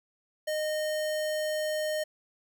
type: tone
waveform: square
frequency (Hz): 615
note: D#5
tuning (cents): -20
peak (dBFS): -29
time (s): 0.47-2.04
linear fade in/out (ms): 10
effects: none